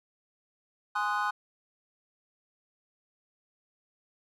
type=chord; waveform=triangle; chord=Ab dominant seventh; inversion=none; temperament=equal with one note detuned; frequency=830.6 / 1039.3 / 1244.5 / 1480 Hz; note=Ab5 / C6 / Eb6 / Gb6; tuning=0 / -12 / 0 / 0 cents; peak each=-31 dBFS; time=0.95-1.31 s; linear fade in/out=10 ms; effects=none